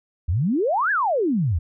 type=exponential two-way sweep; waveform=sine; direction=up then down; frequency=73.1 to 1743 to 73.1 Hz; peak=-18 dBFS; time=0.28-1.59 s; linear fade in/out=10 ms; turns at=0.91 s; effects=none